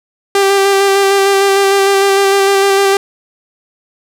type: tone with vibrato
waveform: sawtooth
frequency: 393.8 Hz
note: G4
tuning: 8 cents sharp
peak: -4 dBFS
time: 0.35-2.97 s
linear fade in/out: 2 ms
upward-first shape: square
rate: 6.6 Hz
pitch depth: 15 cents each way
effects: low-pass 12000 Hz 12 dB/octave + 7-bit